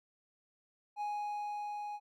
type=tone with level ramp; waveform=triangle; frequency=830.6 Hz; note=G#5; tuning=in tune; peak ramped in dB=-32 to -37 dBFS; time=0.96-2 s; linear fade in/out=50 ms; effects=none